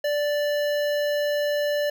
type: tone with notch filter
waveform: square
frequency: 586 Hz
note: D5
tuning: 4 cents flat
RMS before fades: -24 dBFS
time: 0.04-1.9 s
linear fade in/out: 5 ms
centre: 8600 Hz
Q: 0.76
effects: none